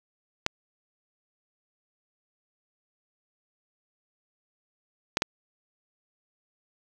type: clicks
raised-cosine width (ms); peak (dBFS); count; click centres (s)
0.2; -6; 3; 0.464 / 5.171 / 5.221
effects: none